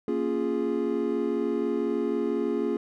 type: chord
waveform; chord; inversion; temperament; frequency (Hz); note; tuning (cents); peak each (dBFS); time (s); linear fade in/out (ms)
triangle; Bb minor seventh; none; equal; 233.1 / 277.2 / 349.2 / 415.3; Bb3 / Db4 / F4 / Ab4; 0 / 0 / 0 / 0; -29 / -29 / -28 / -27; 0.08-2.77; 2
effects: none